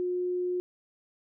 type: tone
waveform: sine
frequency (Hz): 359.7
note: F#4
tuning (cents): -49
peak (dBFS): -27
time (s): 0-0.6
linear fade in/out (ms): 0
effects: none